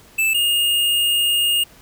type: tone pair in turn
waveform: square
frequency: 2637 / 2839 Hz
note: E7 / F7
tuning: 0 / +28 cents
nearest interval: minor second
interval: 128 cents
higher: second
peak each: -16 dBFS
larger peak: neither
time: 0.18-0.34 / 0.34-1.64 s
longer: second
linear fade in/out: 10 ms
effects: pink hiss -48 dBFS RMS until 1.81 s